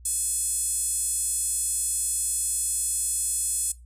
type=tone with high-pass filter; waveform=5% pulse; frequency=856 Hz; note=A5; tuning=48 cents flat; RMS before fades=-27 dBFS; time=0.05-3.72 s; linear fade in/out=5 ms; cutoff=8700 Hz; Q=3.6; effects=noise-tail reverb RT60 0.2 s tail -19 dB re dry + added 60 Hz sine -45 dBFS peak until 3.85 s